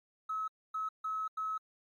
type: tone bursts at uneven times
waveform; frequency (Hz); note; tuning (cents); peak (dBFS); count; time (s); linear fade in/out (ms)
triangle; 1289; E6; -39; -29; 4; 0.29-0.48 / 0.74-0.89 / 1.04-1.28 / 1.37-1.58; 10
effects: tanh soft clip ceiling -31 dBFS + MP3 64 kbps